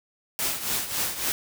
white noise with tremolo, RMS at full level -25 dBFS, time 0.39-1.32 s, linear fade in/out 0 ms, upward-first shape triangle, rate 3.6 Hz, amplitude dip 75%, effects none

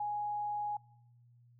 sine tone, 831 Hz, G#5, 1 cent sharp, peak -33 dBFS, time 0-0.77 s, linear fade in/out 5 ms, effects noise-tail reverb RT60 0.9 s tail -26 dB re dry + added 120 Hz sine -60 dBFS peak until 1.59 s

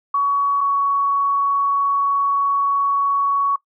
sine tone pair in turn, 1125 / 1119.2 Hz, C#6 / C#6, +25 / +16 cents, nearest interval unison, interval 9 cents, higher first, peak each -15 dBFS, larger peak neither, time 0.14-0.61 / 0.61-3.56 s, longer second, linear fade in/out 5 ms, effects noise-tail reverb RT60 0.1 s tail -20 dB re dry

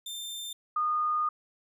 sawtooth / sine tone pair in turn, 3586 / 1226.1 Hz, A7 / D#6, +32 / -26 cents, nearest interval octave + perfect fifth, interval 1858 cents, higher first, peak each -33 / -25 dBFS, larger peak second, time 0.06-0.53 / 0.76-1.29 s, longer second, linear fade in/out 5 ms, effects none

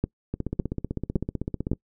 two click trains, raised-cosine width 3 ms, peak -15 / -10 dBFS, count 23 / 4, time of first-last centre 0.34-1.732 / 0.04-1.716 s, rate 15.8 / 1.79 Hz, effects noise-tail reverb RT60 0.1 s tail -24 dB re dry

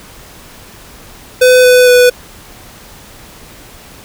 square tone with pitch steps, 504 / 499.1 / 494.2 Hz, B4 / B4 / B4, +35 / +18 / +1 cents, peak -4 dBFS, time 1.41-2.1 s, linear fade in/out 10 ms, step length 230 ms, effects pink hiss -36 dBFS RMS until 4.04 s

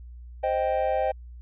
triangle chord, C minor, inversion none, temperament equal, 523.3 / 622.3 / 784 Hz, C5 / Eb5 / G5, 0 / 0 / 0 cents, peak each -25 dBFS, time 0.43-1.12 s, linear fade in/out 10 ms, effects added 60 Hz sine -40 dBFS peak until 1.41 s + resampled to 8000 Hz

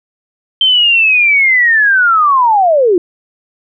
sine linear sweep, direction down, 3136 to 331.4 Hz, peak -6 dBFS, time 0.61-2.98 s, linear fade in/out 2 ms, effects none

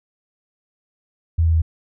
sine tone with pitch steps, 82.5 / 81.69 / 80.9 Hz, E2 / E2 / E2, +2 / -15 / -32 cents, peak -13 dBFS, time 1.38-1.62 s, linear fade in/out 10 ms, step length 80 ms, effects none

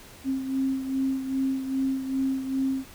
sine beating tone pair, 266.1 / 268.6 Hz, C4 / C4, +29 / +46 cents, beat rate 2.5 Hz, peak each -25 / -32 dBFS, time 0.24-2.85 s, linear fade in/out 50 ms, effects pink hiss -48 dBFS RMS until 2.94 s

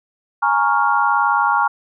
sine chord, Bb minor seventh, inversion third, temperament equal with one note detuned, 830.6 / 929.6 / 1108.7 / 1396.9 Hz, Ab5 / Bb5 / Db6 / F6, 0 / -5 / 0 / 0 cents, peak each -19 dBFS, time 0.42-1.68 s, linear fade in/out 10 ms, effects none

